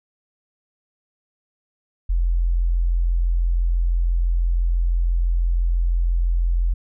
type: tone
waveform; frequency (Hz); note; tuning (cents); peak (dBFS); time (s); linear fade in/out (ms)
sine; 43; F1; -26; -16; 2.09-6.74; 10
effects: none